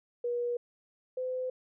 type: tone pair in turn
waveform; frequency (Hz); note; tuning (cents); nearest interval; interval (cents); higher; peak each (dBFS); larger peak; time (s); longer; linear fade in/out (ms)
sine; 481.5 / 510.1; B4 / C5; -44 / -44; minor second; 100; second; -29 / -31; first; 0.24-0.57 / 1.17-1.5; neither; 5
effects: none